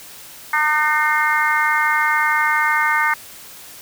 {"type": "harmonic tone", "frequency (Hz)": 303.7, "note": "D#4", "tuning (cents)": -42, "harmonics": [3, 4, 5, 6, 7], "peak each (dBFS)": [-21, -21, -21, -21, -21], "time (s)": [0.53, 3.14], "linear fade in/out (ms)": 5, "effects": ["white hiss -39 dBFS RMS until 3.81 s"]}